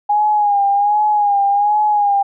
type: tone with vibrato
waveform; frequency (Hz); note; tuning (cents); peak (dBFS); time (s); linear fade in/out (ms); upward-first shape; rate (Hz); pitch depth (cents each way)
sine; 822; G#5; -18; -11; 0.09-2.23; 10; sine; 1.3; 51
effects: none